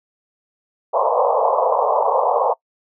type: band-pass noise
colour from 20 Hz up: pink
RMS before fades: -17 dBFS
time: 0.93-2.54 s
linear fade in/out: 20 ms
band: 460 to 1100 Hz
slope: 96 dB/octave
effects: noise-tail reverb RT60 0.1 s tail -24 dB re dry